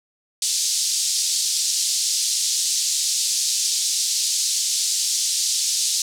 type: band-pass noise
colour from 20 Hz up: pink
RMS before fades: -22 dBFS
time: 0.42-6.02 s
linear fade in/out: 2 ms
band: 4400 to 8700 Hz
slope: 24 dB/octave
effects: none